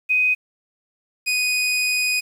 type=tone pair in turn; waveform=sine / sawtooth; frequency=2504 / 2488 Hz; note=D#7 / D#7; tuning=+10 / -1 cents; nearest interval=unison; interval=11 cents; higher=first; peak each=-15 dBFS; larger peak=neither; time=0.09-0.35 / 1.26-2.21 s; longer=second; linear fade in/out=20 ms; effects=low-pass 12000 Hz 12 dB/octave + 8-bit